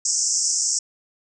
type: band-pass noise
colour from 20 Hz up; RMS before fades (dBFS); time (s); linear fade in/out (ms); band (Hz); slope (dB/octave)
pink; -22; 0.05-0.79; 5; 5300 to 8100; 96
effects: none